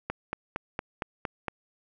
click train, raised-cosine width 0.5 ms, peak -15 dBFS, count 7, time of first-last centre 0.1-1.482 s, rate 4.34 Hz, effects none

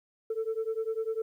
sine beating tone pair, 440 / 450 Hz, A4 / A4, 0 / +39 cents, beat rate 10 Hz, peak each -31 dBFS, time 0.3-1.22 s, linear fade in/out 5 ms, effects tanh soft clip ceiling -25 dBFS + 11-bit

